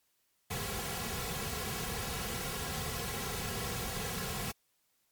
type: noise with comb filter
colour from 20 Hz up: pink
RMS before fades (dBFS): -37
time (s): 0.5-4.52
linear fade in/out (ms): 10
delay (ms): 3.3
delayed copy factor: -0.95
effects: white hiss -75 dBFS RMS until 5.11 s + MP3 96 kbps